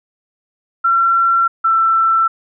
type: tone pair in turn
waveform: sine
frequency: 1359 / 1336.4 Hz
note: F6 / E6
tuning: -48 / +23 cents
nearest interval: unison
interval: 29 cents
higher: first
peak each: -10 dBFS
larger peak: neither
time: 0.84-1.48 / 1.64-2.28 s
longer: neither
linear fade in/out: 10 ms
effects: none